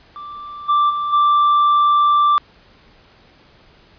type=tone with level steps; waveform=triangle; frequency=1174.7 Hz; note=D6; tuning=in tune; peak=-28 / -10 / -17 / -9 dBFS; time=0.16-2.38 s; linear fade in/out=0 ms; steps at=0.68 / 0.89 / 1.12 s; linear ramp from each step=20 ms; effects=pink hiss -50 dBFS RMS until 3.98 s + resampled to 11025 Hz